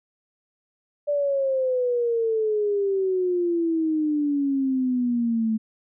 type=exponential sweep; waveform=sine; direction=down; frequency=587.3 to 217.8 Hz; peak=-20 dBFS; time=1.07-5.58 s; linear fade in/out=20 ms; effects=none